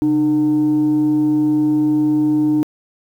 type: tone pair together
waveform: sine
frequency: 135.4 / 303.5 Hz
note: C#3 / D#4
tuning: -40 / -43 cents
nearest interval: octave + major second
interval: 1397 cents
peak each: -23 / -11 dBFS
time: 0.02-2.63 s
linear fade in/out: 0 ms
effects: tanh soft clip ceiling -10 dBFS + 8-bit